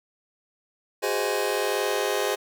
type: chord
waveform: sawtooth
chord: Ab dominant seventh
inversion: third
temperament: just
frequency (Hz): 373.8 / 415.3 / 519.1 / 623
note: Gb4 / Ab4 / C5 / Eb5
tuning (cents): +18 / 0 / -14 / +2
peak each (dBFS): -27 / -23 / -25 / -27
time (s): 1.02-2.36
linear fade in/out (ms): 20
effects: none